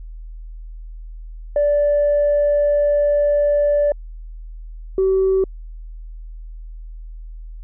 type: tone pair in turn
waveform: sine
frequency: 583 / 381.5 Hz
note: D5 / G4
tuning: -13 / -47 cents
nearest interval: perfect fifth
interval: 734 cents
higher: first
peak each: -12 / -12 dBFS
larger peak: neither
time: 1.56-3.92 / 4.98-5.44 s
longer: first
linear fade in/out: 2 ms
effects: tanh soft clip ceiling -10 dBFS + added 40 Hz sine -31 dBFS peak until 7.63 s